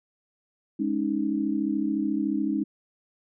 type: chord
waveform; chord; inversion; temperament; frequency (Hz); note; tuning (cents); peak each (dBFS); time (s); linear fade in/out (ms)
sine; Ab suspended fourth; none; equal; 207.7 / 277.2 / 311.1; Ab3 / Db4 / Eb4; 0 / 0 / 0; -29 / -28 / -27; 0.79-2.64; 10
effects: none